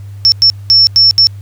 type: tone bursts at uneven times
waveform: sine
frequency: 5400 Hz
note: E8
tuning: 41 cents sharp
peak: -3 dBFS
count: 5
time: 0.25-0.32 / 0.42-0.5 / 0.7-0.87 / 0.96-1.11 / 1.18-1.27 s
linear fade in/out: 0 ms
effects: added 100 Hz sine -25 dBFS peak until 1.41 s + pink hiss -48 dBFS RMS until 1.41 s